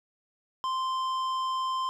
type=tone with tanh clipping; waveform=sine; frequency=1042 Hz; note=C6; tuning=7 cents flat; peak=-29 dBFS; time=0.64-1.89 s; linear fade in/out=0 ms; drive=11 dB; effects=none